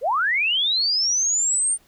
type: linear sweep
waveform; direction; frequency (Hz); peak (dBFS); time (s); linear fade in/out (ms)
sine; up; 434 to 8990; -18; 0.01-1.78; 50
effects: pink hiss -58 dBFS RMS until 1.87 s